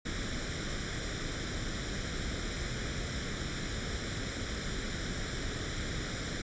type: noise with comb filter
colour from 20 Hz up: pink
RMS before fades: -36 dBFS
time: 0.05-6.42 s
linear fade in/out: 10 ms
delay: 0.55 ms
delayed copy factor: +0.7
effects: resampled to 16000 Hz